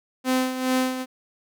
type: tone with tremolo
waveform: sawtooth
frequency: 257.4 Hz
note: C4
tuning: 28 cents flat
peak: -15 dBFS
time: 0.24-1.06 s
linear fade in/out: 50 ms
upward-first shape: sine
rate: 2.4 Hz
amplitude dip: 65%
effects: none